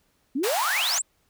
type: exponential sweep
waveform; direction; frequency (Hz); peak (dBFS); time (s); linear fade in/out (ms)
sine; up; 244.8 to 8320; -23; 0.35-1.02; 10
type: high-pass noise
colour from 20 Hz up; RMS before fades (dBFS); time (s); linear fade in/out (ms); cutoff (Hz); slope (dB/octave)
pink; -29; 0.43-0.99; 10; 680; 48
effects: pink hiss -68 dBFS RMS until 1.29 s